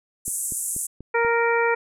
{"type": "band-pass noise", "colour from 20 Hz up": "white", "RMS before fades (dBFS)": -28, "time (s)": [0.25, 0.87], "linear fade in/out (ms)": 10, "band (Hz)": [7300, 11000], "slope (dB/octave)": 48}
{"type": "click train", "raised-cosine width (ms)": 3, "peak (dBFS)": -25, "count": 5, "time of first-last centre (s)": [0.28, 1.249], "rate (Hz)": 4.13}
{"type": "harmonic tone", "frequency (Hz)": 466.2, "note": "A#4", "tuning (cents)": 0, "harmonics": [1, 2, 3, 4, 5], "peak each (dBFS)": [-21, -24, -26, -27, -28], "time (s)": [1.14, 1.75], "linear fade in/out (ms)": 10}
{"effects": []}